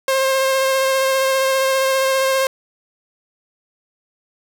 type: tone with vibrato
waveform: sawtooth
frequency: 532 Hz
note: C5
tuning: 29 cents sharp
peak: -11 dBFS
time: 0.08-2.47 s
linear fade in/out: 2 ms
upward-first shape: triangle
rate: 15 Hz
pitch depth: 19 cents each way
effects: none